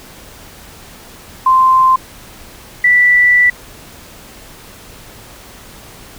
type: tone pair in turn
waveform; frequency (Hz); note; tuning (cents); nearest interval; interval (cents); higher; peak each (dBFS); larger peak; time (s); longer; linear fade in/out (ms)
sine; 1042 / 1967; C6 / B6; -7 / -7; major seventh; 1100; second; -6; neither; 1.46-1.96 / 2.84-3.5; second; 5
effects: pink hiss -37 dBFS RMS until 6.18 s